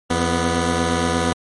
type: tone pair together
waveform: 10% pulse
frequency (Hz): 85.15 / 246.9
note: F2 / B3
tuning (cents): -43 / 0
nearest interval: octave + tritone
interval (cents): 1843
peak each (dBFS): -12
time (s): 0.1-1.33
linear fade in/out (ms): 5
effects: MP3 48 kbps